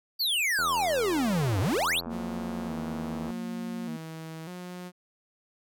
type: exponential two-way sweep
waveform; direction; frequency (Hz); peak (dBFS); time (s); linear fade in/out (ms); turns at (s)
square; down then up; 4699 to 89.3 to 4699; -25; 0.19-2.01; 20; 1.6
type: click train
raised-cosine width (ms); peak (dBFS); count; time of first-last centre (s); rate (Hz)
1; -25; 232; 0.59-3.304; 85.1
type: tone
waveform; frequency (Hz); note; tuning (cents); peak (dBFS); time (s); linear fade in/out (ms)
sine; 231.5; A#3; -12; -33; 2.06-3.97; 10
type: tone with vibrato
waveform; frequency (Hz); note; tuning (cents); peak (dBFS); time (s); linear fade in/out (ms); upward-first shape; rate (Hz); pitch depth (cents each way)
sawtooth; 170; F3; -46; -34; 2.09-4.92; 50; square; 0.84; 95
effects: none